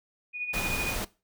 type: tone with tremolo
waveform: sine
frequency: 2464 Hz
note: D#7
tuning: 17 cents flat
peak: -27 dBFS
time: 0.33-0.97 s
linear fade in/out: 50 ms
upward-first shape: sine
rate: 13 Hz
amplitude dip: 55%
type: noise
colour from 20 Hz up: pink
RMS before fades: -32 dBFS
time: 0.53-1.05 s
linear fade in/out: 10 ms
effects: noise-tail reverb RT60 0.3 s tail -20 dB re dry